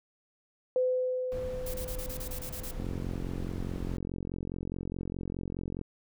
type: tone with exponential decay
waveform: sine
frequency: 508 Hz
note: B4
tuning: 49 cents sharp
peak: -23 dBFS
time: 0.76-3.57 s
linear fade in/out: 1 ms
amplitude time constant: 610 ms
type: noise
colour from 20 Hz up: brown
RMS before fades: -39 dBFS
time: 1.32-3.97 s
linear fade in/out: 0 ms
type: noise bursts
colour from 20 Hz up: blue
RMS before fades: -41 dBFS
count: 10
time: 1.66-2.712 s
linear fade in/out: 5 ms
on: 80 ms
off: 28 ms
type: click train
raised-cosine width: 3 ms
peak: -23 dBFS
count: 136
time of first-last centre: 2.8-5.813 s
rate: 44.8 Hz
effects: none